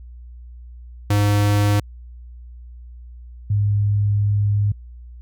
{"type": "tone pair in turn", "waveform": ["square", "sine"], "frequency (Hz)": [102.8, 102.8], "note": ["G#2", "G#2"], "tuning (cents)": [-17, -17], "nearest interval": "unison", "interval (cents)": 0, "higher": "neither", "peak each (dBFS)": -15, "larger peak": "neither", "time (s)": [[1.1, 1.8], [3.5, 4.72]], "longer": "second", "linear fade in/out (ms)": 5, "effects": ["added 60 Hz sine -36 dBFS peak until 5.21 s"]}